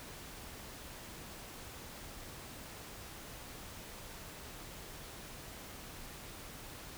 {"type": "silence", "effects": ["pink hiss -49 dBFS RMS until 6.97 s"]}